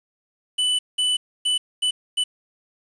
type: tone bursts at uneven times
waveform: square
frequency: 2987 Hz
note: F#7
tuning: 16 cents sharp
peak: -19 dBFS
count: 5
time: 0.58-0.79 / 0.98-1.17 / 1.45-1.58 / 1.82-1.91 / 2.17-2.24 s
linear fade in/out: 10 ms
effects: resampled to 22050 Hz + 8-bit